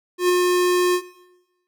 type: tone with ADSR envelope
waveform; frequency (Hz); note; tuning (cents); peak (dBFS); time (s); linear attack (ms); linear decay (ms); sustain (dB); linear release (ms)
square; 358.6; F4; +46; -14; 0.18-1.02; 110; 11; -2; 76
effects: noise-tail reverb RT60 1.0 s tail -18 dB re dry